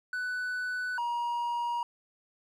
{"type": "tone pair in turn", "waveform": "triangle", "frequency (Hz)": [1492, 951.1], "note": ["F#6", "A#5"], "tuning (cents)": [14, 35], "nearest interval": "minor sixth", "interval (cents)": 779, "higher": "first", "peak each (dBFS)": [-29, -27], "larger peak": "second", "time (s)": [[0.13, 0.98], [0.98, 1.83]], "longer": "neither", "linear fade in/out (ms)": 2, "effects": []}